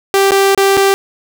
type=tone with dropouts; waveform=sawtooth; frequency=392 Hz; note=G4; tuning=in tune; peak=-4 dBFS; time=0.14-0.94 s; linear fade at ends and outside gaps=0 ms; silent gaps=0.308-0.319 / 0.548-0.576 / 0.769-0.774 s; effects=none